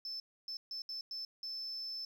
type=tone bursts at uneven times; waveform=sine; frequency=5274 Hz; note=E8; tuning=in tune; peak=-38 dBFS; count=6; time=0.05-0.2 / 0.48-0.57 / 0.71-0.82 / 0.89-1.01 / 1.11-1.25 / 1.43-2.05 s; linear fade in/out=2 ms; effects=tanh soft clip ceiling -36 dBFS + 11-bit